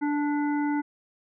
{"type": "harmonic tone with a mistuned harmonic", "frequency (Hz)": 292.9, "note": "D4", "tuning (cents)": -5, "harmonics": [1, 3, 5, 7], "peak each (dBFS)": [-24, -32, -38, -41], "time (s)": [0.01, 0.82], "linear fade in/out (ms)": 20, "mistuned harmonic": 7, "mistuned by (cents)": -29, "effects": []}